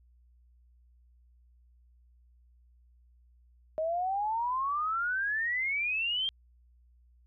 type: exponential sweep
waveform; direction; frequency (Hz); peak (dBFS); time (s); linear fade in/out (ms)
sine; up; 620 to 3217; -28; 3.78-6.29; 0
effects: added 60 Hz sine -59 dBFS peak until 7.26 s